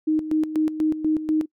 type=tone with tremolo; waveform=sine; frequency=311.1 Hz; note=D#4; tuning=in tune; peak=-17 dBFS; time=0.07-1.46 s; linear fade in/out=10 ms; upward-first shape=square; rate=4.1 Hz; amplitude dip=70%; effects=noise-tail reverb RT60 0.1 s tail -23 dB re dry